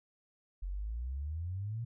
sine exponential sweep, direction up, 43.65 to 120 Hz, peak -35 dBFS, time 0.62-1.85 s, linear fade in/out 10 ms, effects none

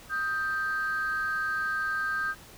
sine tone pair together, 1250 / 1574.9 Hz, D#6 / G6, +8 / +8 cents, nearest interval major third, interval 400 cents, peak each -31 / -27 dBFS, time 0.09-2.35 s, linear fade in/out 50 ms, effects tanh soft clip ceiling -22 dBFS + pink hiss -50 dBFS RMS until 2.57 s

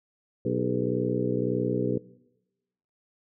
harmonic tone with a mistuned harmonic, 61.74 Hz, B1, in tune, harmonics 2 / 3 / 4 / 5 / 6 / 7 / 8, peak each -32 / -32 / -32 / -32 / -32 / -32 / -32 dBFS, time 0.45-1.98 s, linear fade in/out 5 ms, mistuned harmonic 6, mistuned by +99 cents, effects noise-tail reverb RT60 1.0 s tail -21 dB re dry

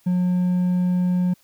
triangle tone with hard clipping, 180 Hz, F#3, 47 cents flat, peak -18 dBFS, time 0.06-1.34 s, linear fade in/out 10 ms, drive 5 dB, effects white hiss -59 dBFS RMS until 1.43 s

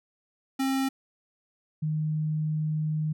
square / sine tone pair in turn, 267.7 / 154.48 Hz, C4 / D#3, +40 / -12 cents, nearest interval minor seventh, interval 952 cents, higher first, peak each -25 dBFS, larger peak neither, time 0.59-0.89 / 1.82-3.13 s, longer second, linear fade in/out 10 ms, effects none

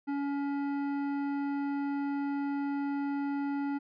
sine tone with hard clipping, 282.1 Hz, C#4, 30 cents sharp, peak -32 dBFS, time 0.07-3.79 s, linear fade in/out 20 ms, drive 12 dB, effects resampled to 11025 Hz

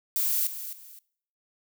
violet noise with echo, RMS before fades -26 dBFS, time 0.16-0.47 s, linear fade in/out 0 ms, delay 260 ms, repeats 2, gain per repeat -11 dB, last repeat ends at 0.99 s, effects noise-tail reverb RT60 0.6 s tail -22 dB re dry

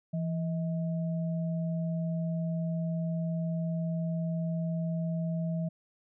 sine tone pair together, 167.17 / 635 Hz, E3 / D#5, +25 / +35 cents, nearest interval octave + major seventh, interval 2310 cents, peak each -29 / -40 dBFS, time 0.13-5.69 s, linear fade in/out 10 ms, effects none

